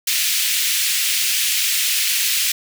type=high-pass noise; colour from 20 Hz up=pink; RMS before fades=-19 dBFS; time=0.07-2.52 s; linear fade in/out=5 ms; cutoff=2300 Hz; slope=24 dB/octave; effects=none